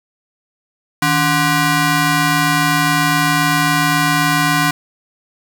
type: ring-modulated tone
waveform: 15% pulse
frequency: 443.8 Hz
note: A4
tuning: 15 cents sharp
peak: -3 dBFS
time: 1.02-4.71 s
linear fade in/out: 5 ms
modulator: 602 Hz
effects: none